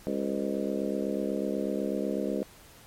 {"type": "harmonic tone with a mistuned harmonic", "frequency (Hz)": 68.1, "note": "C#2", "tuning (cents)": -30, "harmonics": [3, 4, 5, 6, 7, 8, 9], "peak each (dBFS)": [-33, -34, -35, -36, -36, -37, -38], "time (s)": [0.07, 2.43], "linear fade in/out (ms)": 0, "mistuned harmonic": 8, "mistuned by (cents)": -65, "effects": ["pink hiss -53 dBFS RMS until 2.86 s", "MP3 64 kbps"]}